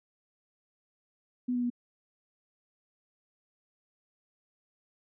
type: tone with pitch steps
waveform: sine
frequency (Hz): 248.4 / 244.7 / 242.3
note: B3 / B3 / B3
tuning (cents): +10 / -16 / -33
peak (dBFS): -27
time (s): 1.48-1.702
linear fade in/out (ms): 10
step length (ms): 74
effects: none